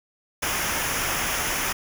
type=noise with comb filter; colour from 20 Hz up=pink; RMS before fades=-26 dBFS; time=0.42-1.73 s; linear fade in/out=10 ms; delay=0.24 ms; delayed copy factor=-0.65; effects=none